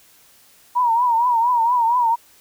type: tone with vibrato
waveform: sine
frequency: 950 Hz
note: A#5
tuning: 33 cents sharp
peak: -14 dBFS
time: 0.75-2.16 s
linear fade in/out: 20 ms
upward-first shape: triangle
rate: 4.3 Hz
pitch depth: 110 cents each way
effects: white hiss -52 dBFS RMS until 2.4 s